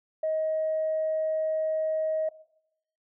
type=tone; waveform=sine; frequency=630 Hz; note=D#5; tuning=21 cents sharp; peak=-24 dBFS; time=0.23-2.29 s; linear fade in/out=5 ms; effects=noise-tail reverb RT60 0.8 s tail -20 dB re dry + tanh soft clip ceiling -20 dBFS